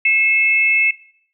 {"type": "tone pair together", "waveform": "sine", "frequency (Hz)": [2164, 2624], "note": ["C#7", "E7"], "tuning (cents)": [-42, -9], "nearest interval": "minor third", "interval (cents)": 333, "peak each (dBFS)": -14, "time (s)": [0.05, 0.91], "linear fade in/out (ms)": 5, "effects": ["noise-tail reverb RT60 0.6 s tail -19 dB re dry"]}